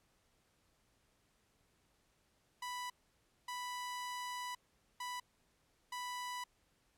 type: tone bursts at uneven times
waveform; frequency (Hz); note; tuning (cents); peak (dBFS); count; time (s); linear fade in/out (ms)
sawtooth; 989; B5; +2; -37; 4; 2.62-2.9 / 3.48-4.55 / 5-5.2 / 5.92-6.44; 5
effects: pink hiss -75 dBFS RMS until 6.97 s + low-pass 12000 Hz 12 dB/octave